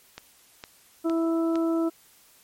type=click train; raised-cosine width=0.2 ms; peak=-20 dBFS; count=4; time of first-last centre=0.18-1.556 s; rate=2.18 Hz
type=harmonic tone; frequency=329.6 Hz; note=E4; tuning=in tune; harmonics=1 / 2 / 3 / 4; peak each=-22 / -32 / -42 / -37 dBFS; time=1.04-1.9 s; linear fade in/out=20 ms
effects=white hiss -57 dBFS RMS until 2.43 s + MP3 64 kbps